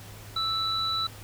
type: tone pair together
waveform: sine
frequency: 1318.5 / 3951 Hz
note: E6 / B7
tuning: 0 / 0 cents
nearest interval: octave + perfect fifth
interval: 1900 cents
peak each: -30 / -27 dBFS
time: 0.36-1.07 s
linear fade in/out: 5 ms
effects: added 104 Hz sine -45 dBFS peak until 1.23 s + pink hiss -47 dBFS RMS until 1.23 s